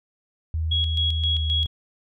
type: tone with pitch glide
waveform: sine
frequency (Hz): 80 to 78.04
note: D#2 to D#2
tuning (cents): +49 to +6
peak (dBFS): -22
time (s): 0.54-1.66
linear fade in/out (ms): 0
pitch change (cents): -43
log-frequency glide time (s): 1.24-1.43
type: tone with tremolo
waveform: sine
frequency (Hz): 3322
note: G#7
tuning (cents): 0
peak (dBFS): -21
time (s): 0.71-1.67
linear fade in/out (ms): 10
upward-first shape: square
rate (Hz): 3.8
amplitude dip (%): 60
effects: none